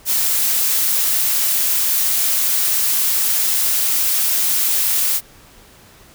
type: noise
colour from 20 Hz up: blue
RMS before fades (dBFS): -17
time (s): 0.05-5.21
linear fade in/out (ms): 50
effects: pink hiss -46 dBFS RMS until 6.14 s